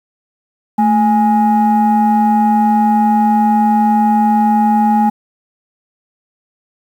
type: tone pair together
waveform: sine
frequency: 220 / 830.6 Hz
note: A3 / G#5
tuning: 0 / 0 cents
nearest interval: octave + major seventh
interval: 2300 cents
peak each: -10 dBFS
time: 0.78-5.1 s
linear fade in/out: 10 ms
effects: tanh soft clip ceiling -4 dBFS + 7-bit